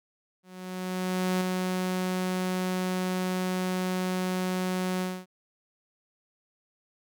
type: tone with ADSR envelope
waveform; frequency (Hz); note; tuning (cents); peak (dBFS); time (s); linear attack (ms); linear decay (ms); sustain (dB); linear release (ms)
sawtooth; 184.1; F#3; -8; -20; 0.43-5.26; 980; 4; -3; 250
effects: none